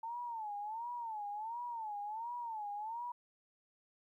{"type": "tone with vibrato", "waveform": "sine", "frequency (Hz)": 889, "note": "A5", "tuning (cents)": 18, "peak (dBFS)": -39, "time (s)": [0.03, 3.12], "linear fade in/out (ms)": 5, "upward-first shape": "sine", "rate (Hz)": 1.4, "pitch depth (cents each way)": 150, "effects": ["13-bit"]}